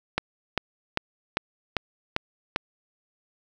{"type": "click train", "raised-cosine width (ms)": 0.3, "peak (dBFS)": -7, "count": 7, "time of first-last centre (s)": [0.18, 2.561], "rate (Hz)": 2.52, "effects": []}